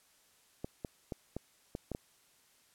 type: clicks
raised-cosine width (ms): 2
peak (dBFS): -24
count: 7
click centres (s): 0.645 / 0.848 / 1.122 / 1.366 / 1.751 / 1.917 / 1.949
effects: white hiss -67 dBFS RMS until 2.74 s + low-pass 12000 Hz 12 dB/octave